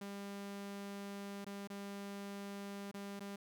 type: tone with dropouts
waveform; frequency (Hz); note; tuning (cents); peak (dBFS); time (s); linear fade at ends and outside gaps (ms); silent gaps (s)
sawtooth; 200; G3; +35; -40; 0.01-3.36; 5; 1.446-1.464 / 1.674-1.7 / 2.914-2.941 / 3.195-3.205
effects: none